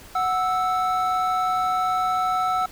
triangle tone pair together, 739 / 1316.7 Hz, F#5 / E6, -2 / -2 cents, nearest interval minor seventh, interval 1000 cents, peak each -21 dBFS, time 0.15-2.66 s, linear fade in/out 5 ms, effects pink hiss -45 dBFS RMS until 2.71 s

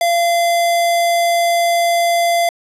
square tone, 686 Hz, F5, 31 cents flat, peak -13 dBFS, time 0.01-2.49 s, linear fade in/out 2 ms, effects resampled to 32000 Hz + 8-bit

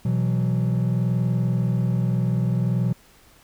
triangle chord, B suspended fourth, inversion none, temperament just, 123.47 / 164.63 / 185.21 Hz, B2 / E3 / F#3, 0 / -2 / +2 cents, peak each -19 / -23 / -23 dBFS, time 0.05-2.93 s, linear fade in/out 5 ms, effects tanh soft clip ceiling -10 dBFS + pink hiss -54 dBFS RMS until 3.43 s

